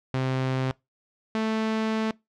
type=tone pair in turn; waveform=sawtooth; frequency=130.81 / 220 Hz; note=C3 / A3; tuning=0 / 0 cents; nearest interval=major sixth; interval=900 cents; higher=second; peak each=-20 dBFS; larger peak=neither; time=0.14-0.71 / 1.35-2.11 s; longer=second; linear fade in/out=0 ms; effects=noise-tail reverb RT60 0.2 s tail -23 dB re dry + low-pass 4000 Hz 12 dB/octave